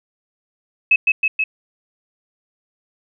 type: tone with echo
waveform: sine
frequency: 2583 Hz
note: E7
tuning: 36 cents flat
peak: -9 dBFS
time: 0.91-0.96 s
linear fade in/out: 5 ms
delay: 160 ms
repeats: 3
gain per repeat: -2 dB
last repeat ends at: 1.44 s
effects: none